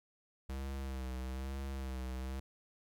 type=tone with vibrato; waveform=square; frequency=65.9 Hz; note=C2; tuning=13 cents sharp; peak=-39 dBFS; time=0.49-2.4 s; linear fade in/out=5 ms; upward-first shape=sine; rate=1.1 Hz; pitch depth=52 cents each way; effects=13-bit